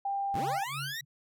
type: tone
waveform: sine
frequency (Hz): 794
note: G5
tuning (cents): +22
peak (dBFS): -29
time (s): 0.05-0.64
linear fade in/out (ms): 5
type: linear sweep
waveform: 20% pulse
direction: up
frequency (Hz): 55 to 1949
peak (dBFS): -30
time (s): 0.34-1.01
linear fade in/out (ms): 5
type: tone with tremolo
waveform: sine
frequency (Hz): 138.59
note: C#3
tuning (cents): 0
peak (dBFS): -37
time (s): 0.38-1.05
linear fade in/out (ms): 20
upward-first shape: sine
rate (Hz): 2.9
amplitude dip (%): 100
effects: none